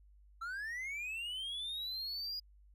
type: linear sweep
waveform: triangle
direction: up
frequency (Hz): 1315 to 4918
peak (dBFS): -37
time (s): 0.41-2.4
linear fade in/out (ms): 10
effects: added 50 Hz sine -59 dBFS peak until 2.74 s